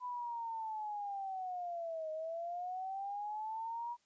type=linear two-way sweep; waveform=sine; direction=down then up; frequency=1000 to 622.3 to 964 Hz; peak=-38 dBFS; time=0-3.97 s; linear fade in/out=50 ms; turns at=2.11 s; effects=white hiss -75 dBFS RMS until 4.05 s + resampled to 16000 Hz